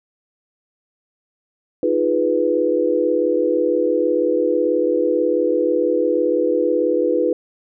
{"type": "chord", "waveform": "sine", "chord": "F half-diminished seventh", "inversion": "third", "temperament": "equal", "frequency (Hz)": [311.1, 349.2, 415.3, 493.9], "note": ["Eb4", "F4", "Ab4", "Cb5"], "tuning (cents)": [0, 0, 0, 0], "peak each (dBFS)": [-22, -21, -23, -18], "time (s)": [1.83, 7.33], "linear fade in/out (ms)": 2, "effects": []}